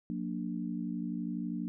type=chord; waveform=sine; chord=Gb augmented; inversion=none; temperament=equal with one note detuned; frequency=181.09 / 233.1 / 293.7 Hz; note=Gb3 / Bb3 / D4; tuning=-37 / 0 / 0 cents; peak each=-37 / -37 / -39 dBFS; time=0.1-1.68 s; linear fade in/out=0 ms; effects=none